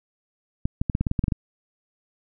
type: clicks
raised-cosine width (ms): 5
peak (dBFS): -10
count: 11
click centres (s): 0.655 / 0.815 / 0.898 / 0.951 / 1.01 / 1.068 / 1.114 / 1.192 / 1.24 / 1.282 / 1.322
effects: none